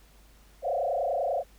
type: tone with frequency modulation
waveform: sine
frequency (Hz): 622.3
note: D#5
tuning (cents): 0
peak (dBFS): -25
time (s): 0.62-1.44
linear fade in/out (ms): 50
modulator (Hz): 30.2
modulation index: 3.5
effects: added 50 Hz sine -55 dBFS peak until 1.58 s + pink hiss -60 dBFS RMS until 1.58 s